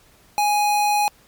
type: tone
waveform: square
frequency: 830.6 Hz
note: G#5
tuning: in tune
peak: -17 dBFS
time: 0.38-1.08 s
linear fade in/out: 0 ms
effects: pink hiss -54 dBFS RMS until 1.27 s + MP3 96 kbps